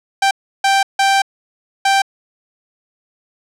sawtooth tone bursts at uneven times, 784 Hz, G5, in tune, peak -7 dBFS, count 4, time 0.22-0.31 / 0.64-0.83 / 0.99-1.22 / 1.85-2.02 s, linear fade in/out 5 ms, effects low-pass 8000 Hz 12 dB/octave

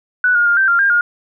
sine tone with pitch steps, 1483 / 1425 / 1408 / 1561 / 1392 / 1603 / 1424 Hz, F#6 / F6 / F6 / G6 / F6 / G6 / F6, +4 / +34 / +14 / -8 / -6 / +38 / +33 cents, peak -10 dBFS, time 0.24-1.01 s, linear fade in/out 2 ms, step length 110 ms, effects none

